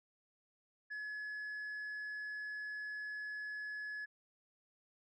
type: tone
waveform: sine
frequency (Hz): 1700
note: G#6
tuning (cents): +40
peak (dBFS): -38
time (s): 0.9-4.06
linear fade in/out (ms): 20
effects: tanh soft clip ceiling -40 dBFS